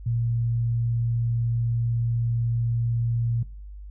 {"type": "tone", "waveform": "sine", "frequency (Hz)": 117, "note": "A#2", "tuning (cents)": 7, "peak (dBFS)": -22, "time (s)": [0.06, 3.43], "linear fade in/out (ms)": 5, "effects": ["noise-tail reverb RT60 0.4 s tail -19 dB re dry", "added 50 Hz sine -37 dBFS peak until 3.9 s"]}